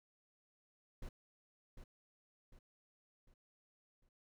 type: noise with echo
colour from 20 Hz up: brown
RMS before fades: -45 dBFS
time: 1.02-1.09 s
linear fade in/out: 5 ms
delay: 750 ms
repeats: 4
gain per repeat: -7 dB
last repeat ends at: 4.09 s
effects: none